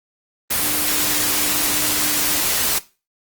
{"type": "tone in noise", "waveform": "sine", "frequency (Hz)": 300, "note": "D4", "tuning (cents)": 37, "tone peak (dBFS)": -30, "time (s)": [0.61, 2.41], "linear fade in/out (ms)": 10, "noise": "white", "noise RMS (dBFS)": -19, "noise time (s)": [0.5, 2.79], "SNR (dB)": -14, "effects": ["noise-tail reverb RT60 0.3 s tail -18 dB re dry", "Opus 24 kbps"]}